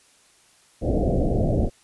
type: low-pass noise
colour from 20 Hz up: pink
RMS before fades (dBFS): -21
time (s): 0.81-1.7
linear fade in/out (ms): 50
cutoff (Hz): 710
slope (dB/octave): 96
effects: white hiss -57 dBFS RMS until 1.83 s + resampled to 24000 Hz